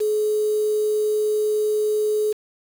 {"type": "tone with quantisation", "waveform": "sine", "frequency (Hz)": 425.1, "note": "G#4", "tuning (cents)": 40, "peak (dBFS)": -18, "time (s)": [0, 2.33], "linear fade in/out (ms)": 10, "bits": 6, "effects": []}